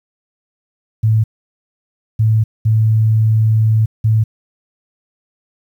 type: tone bursts at uneven times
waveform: sine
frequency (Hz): 110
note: A2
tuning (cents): 0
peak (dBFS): -9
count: 4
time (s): 1.03-1.24 / 2.19-2.44 / 2.65-3.86 / 4.04-4.24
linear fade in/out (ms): 10
effects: 8-bit